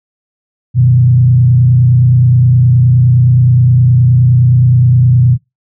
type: tone with frequency modulation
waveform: sine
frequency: 123.9 Hz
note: B2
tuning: 6 cents sharp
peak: -4 dBFS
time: 0.74-5.38 s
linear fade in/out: 50 ms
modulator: 29.6 Hz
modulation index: 0.63
effects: noise-tail reverb RT60 0.2 s tail -24 dB re dry